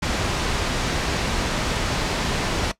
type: noise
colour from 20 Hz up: pink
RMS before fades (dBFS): -23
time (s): 0.02-2.72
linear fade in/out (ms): 10
effects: noise-tail reverb RT60 0.1 s tail -18 dB re dry + low-pass 6000 Hz 12 dB/octave